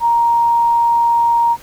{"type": "tone", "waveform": "sine", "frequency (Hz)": 936, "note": "A#5", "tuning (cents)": 7, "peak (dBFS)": -10, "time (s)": [0, 1.57], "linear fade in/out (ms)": 50, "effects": ["pink hiss -41 dBFS RMS until 1.62 s"]}